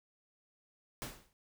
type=noise with exponential decay; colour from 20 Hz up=pink; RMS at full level=-38 dBFS; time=1.02-1.33 s; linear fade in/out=0 ms; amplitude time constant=67 ms; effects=none